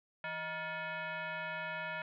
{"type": "tone with frequency modulation", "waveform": "sine", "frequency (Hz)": 164.2, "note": "E3", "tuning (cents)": -6, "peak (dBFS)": -37, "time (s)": [0.24, 2.02], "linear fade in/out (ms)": 2, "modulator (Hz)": 789, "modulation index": 2.8, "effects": []}